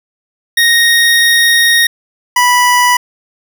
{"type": "tone pair in turn", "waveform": "25% pulse", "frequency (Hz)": [1864.7, 983], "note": ["A#6", "B5"], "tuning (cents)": [0, -8], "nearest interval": "major seventh", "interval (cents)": 1108, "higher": "first", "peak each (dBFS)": -3, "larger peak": "neither", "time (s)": [[0.57, 1.87], [2.36, 2.97]], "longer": "first", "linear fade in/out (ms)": 5, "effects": []}